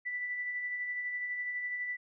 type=tone with tremolo; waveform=sine; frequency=1975.5 Hz; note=B6; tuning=in tune; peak=-32 dBFS; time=0.05-1.97 s; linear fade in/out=20 ms; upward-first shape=sine; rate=12 Hz; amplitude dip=35%; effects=none